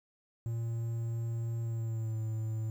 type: tone with pitch glide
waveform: triangle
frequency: 115.4 to 110.44 Hz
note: A#2 to A2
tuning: -17 to +7 cents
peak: -30 dBFS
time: 0.46-2.7 s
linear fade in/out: 0 ms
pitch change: -76 cents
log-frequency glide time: 1.62-2.18 s
effects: 10-bit